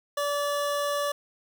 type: tone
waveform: 25% pulse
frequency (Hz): 577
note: D5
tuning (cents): -31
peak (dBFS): -22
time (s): 0.17-1.12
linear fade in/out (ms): 5
effects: 10-bit